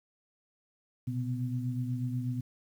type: tone cluster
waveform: sine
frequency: 122.5 / 130.7 / 250.5 Hz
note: B2 / C3 / B3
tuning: -14 / -1 / +25 cents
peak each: -32 / -39 / -36 dBFS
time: 1.07-2.41 s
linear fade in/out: 10 ms
effects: 10-bit